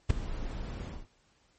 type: noise with ADSR envelope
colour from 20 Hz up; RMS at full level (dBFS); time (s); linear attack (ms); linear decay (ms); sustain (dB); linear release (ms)
brown; -19; 0.09-1.07; 16; 4; -17; 200
effects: pink hiss -68 dBFS RMS until 1.58 s + MP3 32 kbps